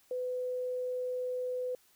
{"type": "tone", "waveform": "sine", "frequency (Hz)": 502, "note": "B4", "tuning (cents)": 28, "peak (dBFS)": -32, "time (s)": [0.11, 1.75], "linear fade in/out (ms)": 2, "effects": ["white hiss -66 dBFS RMS until 1.95 s"]}